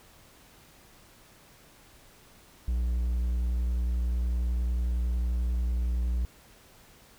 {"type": "tone with vibrato", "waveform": "triangle", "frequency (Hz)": 60.2, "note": "B1", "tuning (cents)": -44, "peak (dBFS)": -23, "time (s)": [2.68, 6.25], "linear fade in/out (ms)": 0, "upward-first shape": "sine", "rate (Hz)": 11, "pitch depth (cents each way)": 17, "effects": ["pink hiss -56 dBFS RMS until 7.18 s"]}